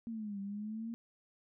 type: exponential two-way sweep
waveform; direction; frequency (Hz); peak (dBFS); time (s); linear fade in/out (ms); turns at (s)
sine; down then up; 233.1 to 196 to 233.1; -38; 0.07-0.94; 0; 0.4
effects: none